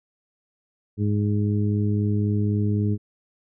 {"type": "harmonic tone", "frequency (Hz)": 103.83, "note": "G#2", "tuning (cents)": 0, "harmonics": [1, 2, 3, 4], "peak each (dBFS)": [-21, -25, -30, -33], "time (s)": [0.97, 2.98], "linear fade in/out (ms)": 50, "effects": []}